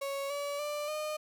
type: tone with pitch steps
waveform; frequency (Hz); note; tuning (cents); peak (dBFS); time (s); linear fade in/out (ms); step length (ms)
35% pulse; 554 / 572.2 / 591 / 610.5; C#5 / D5 / D5 / D#5; -1 / -45 / +11 / -33; -32; 0.01-1.17; 10; 290
effects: none

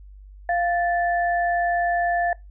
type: tone pair together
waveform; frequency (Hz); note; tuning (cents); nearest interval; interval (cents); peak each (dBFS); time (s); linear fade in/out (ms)
sine; 696.5 / 1755; F5 / A6; -5 / -5; octave + major third; 1600; -20 / -26; 0.49-2.33; 2
effects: noise-tail reverb RT60 0.2 s tail -22 dB re dry + added 49 Hz sine -41 dBFS peak until 2.5 s

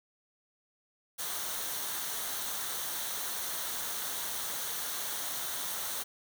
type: noise with comb filter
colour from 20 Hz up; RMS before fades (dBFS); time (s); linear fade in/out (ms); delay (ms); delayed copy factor
white; -36; 1.18-6.04; 20; 0.4; -0.5
effects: none

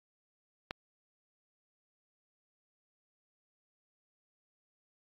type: click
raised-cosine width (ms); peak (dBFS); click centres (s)
0.3; -19; 0.709
effects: AAC 48 kbps

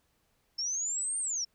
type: linear two-way sweep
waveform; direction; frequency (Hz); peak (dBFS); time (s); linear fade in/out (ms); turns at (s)
sine; up then down; 5300 to 8900 to 5300; -30; 0.58-1.45; 10; 1.18
effects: pink hiss -73 dBFS RMS until 1.54 s

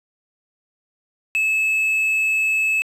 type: tone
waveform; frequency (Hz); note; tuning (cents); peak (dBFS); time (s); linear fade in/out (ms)
triangle; 2600; E7; -24; -15; 1.35-2.82; 0
effects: resampled to 32000 Hz + 8-bit

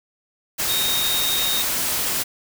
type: tone in noise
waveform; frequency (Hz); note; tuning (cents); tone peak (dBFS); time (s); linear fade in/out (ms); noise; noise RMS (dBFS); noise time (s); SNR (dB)
sine; 3719; A#7; -5; -22; 0.68-1.63; 20; white; -23; 0.58-2.24; -2
effects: none

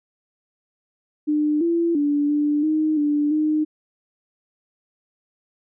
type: tone with pitch steps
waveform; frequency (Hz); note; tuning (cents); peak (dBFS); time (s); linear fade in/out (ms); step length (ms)
sine; 300.1 / 337.8 / 290.4 / 295 / 310.3 / 294.2 / 306.8; D4 / E4 / D4 / D4 / D#4 / D4 / D#4; +38 / +42 / -19 / +8 / -5 / +3 / -24; -17; 1.27-3.65; 20; 340
effects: none

